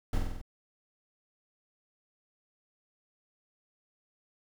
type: noise with echo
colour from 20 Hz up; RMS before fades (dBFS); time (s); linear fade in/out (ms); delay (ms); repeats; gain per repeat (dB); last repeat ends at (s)
brown; -27; 0.13-0.18; 2; 47; 5; -3; 0.415
effects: none